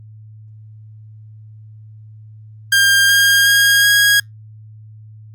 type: tone with pitch steps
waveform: sawtooth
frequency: 1602 / 1615.9 / 1630 / 1644.2 Hz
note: G6 / G#6 / G#6 / G#6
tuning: +37 / -48 / -33 / -18 cents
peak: -6 dBFS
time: 2.72-4.2 s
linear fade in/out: 5 ms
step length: 370 ms
effects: added 108 Hz sine -36 dBFS peak until 5.34 s + Opus 48 kbps